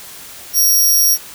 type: tone with amplitude modulation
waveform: 15% pulse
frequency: 5650 Hz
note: F8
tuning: 19 cents sharp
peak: -3 dBFS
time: 0.53-1.18 s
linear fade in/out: 50 ms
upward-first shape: sine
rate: 152 Hz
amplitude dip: 25%
effects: white hiss -35 dBFS RMS until 1.34 s